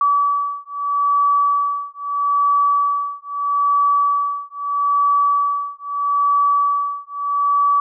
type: beating tone pair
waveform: sine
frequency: 1146 / 1146.78 Hz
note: D6 / D6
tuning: -43 / -42 cents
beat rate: 0.78 Hz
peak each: -18 dBFS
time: 0.01-7.8 s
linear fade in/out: 2 ms
effects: none